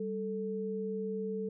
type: tone pair together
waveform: sine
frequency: 195.43 / 440 Hz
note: G3 / A4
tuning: -5 / 0 cents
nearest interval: octave + major second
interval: 1405 cents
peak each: -37 / -35 dBFS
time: 0-1.49 s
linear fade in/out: 5 ms
effects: none